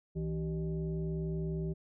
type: tone with frequency modulation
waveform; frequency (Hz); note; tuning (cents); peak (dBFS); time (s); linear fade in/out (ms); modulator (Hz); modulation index
sine; 161.1; E3; -39; -32; 0.15-1.74; 20; 225; 0.89
effects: none